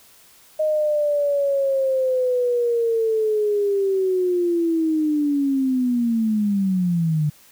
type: linear sweep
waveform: sine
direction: down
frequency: 622.3 to 146.9 Hz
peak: -17 dBFS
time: 0.59-7.3 s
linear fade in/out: 10 ms
effects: white hiss -51 dBFS RMS until 7.51 s